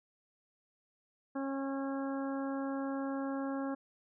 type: harmonic tone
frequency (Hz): 272.7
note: C#4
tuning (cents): -28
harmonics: 1 / 2 / 3 / 4 / 5 / 6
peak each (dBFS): -35 / -41 / -45 / -47 / -49 / -51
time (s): 1.35-3.75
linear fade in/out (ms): 10
effects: none